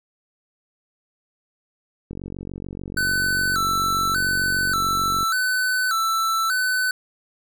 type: click train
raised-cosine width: 3 ms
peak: -20 dBFS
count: 147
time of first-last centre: 2.11-5.23 s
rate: 46.8 Hz
type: tone with vibrato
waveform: square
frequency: 1415 Hz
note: F6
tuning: 22 cents sharp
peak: -20 dBFS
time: 2.97-6.91 s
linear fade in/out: 2 ms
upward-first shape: square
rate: 0.85 Hz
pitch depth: 110 cents each way
effects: none